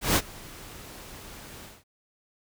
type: noise with ADSR envelope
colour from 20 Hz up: pink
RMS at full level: -20 dBFS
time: 0.01-1.84 s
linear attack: 150 ms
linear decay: 51 ms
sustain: -24 dB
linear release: 200 ms
effects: none